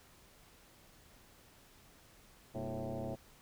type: tone with frequency modulation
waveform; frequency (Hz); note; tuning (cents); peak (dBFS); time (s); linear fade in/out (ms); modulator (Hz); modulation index
sine; 207.7; G#3; 0; -37; 2.54-3.16; 20; 112; 4.6
effects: pink hiss -62 dBFS RMS until 3.41 s